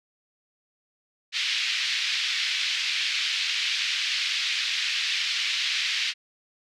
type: band-pass noise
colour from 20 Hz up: pink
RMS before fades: -27 dBFS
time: 1.32-6.14 s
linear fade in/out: 50 ms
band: 2200 to 4700 Hz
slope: 24 dB/octave
effects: none